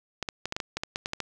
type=clicks; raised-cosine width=0.2 ms; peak=-13 dBFS; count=12; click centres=0.227 / 0.288 / 0.456 / 0.524 / 0.565 / 0.602 / 0.77 / 0.835 / 0.959 / 1.059 / 1.134 / 1.203 s; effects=none